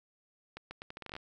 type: accelerating click train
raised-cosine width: 0.3 ms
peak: -27 dBFS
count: 12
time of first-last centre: 0.57-1.165 s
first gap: 140 ms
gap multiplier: 0.78
effects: none